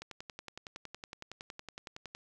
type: click train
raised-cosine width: 0.2 ms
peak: -26 dBFS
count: 24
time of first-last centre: 0.02-2.15 s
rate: 10.8 Hz
effects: 10-bit